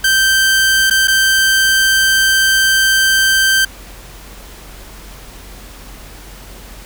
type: tone with dropouts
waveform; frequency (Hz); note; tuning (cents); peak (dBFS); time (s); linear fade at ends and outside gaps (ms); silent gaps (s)
sawtooth; 1561; G6; -8; -6; 0.04-3.65; 5; 0.9-0.908 / 1.074-1.08
effects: added 46 Hz sine -35 dBFS peak until 6.85 s + pink hiss -37 dBFS RMS until 6.85 s